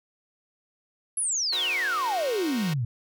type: exponential sweep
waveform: sine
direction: down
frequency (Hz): 11175 to 110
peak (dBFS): -24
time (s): 1.17-2.85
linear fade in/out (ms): 5
type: chord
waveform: 5% pulse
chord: C half-diminished seventh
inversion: first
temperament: equal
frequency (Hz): 311.1 / 370 / 466.2 / 523.3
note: Eb4 / Gb4 / Bb4 / C5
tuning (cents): 0 / 0 / 0 / 0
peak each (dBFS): -32 / -26 / -29 / -28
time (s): 1.52-2.74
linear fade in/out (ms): 10
effects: none